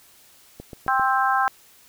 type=click train; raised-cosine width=2 ms; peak=-23 dBFS; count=4; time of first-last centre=0.6-0.996 s; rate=7.57 Hz
type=harmonic tone; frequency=263.2 Hz; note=C4; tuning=10 cents sharp; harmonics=3 / 4 / 5 / 6; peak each=-22 / -23 / -24 / -25 dBFS; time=0.88-1.48 s; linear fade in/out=0 ms
effects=white hiss -53 dBFS RMS until 1.88 s